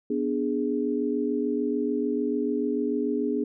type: chord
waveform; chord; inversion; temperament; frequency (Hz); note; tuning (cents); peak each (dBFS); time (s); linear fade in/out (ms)
sine; G# diminished; first; equal; 246.9 / 293.7 / 415.3; B3 / D4 / G#4; 0 / 0 / 0; -28; 0.1-3.44; 5
effects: none